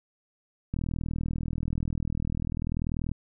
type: click train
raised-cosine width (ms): 5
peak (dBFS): -18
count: 97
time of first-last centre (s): 0.74-3.116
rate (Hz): 40.4
effects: none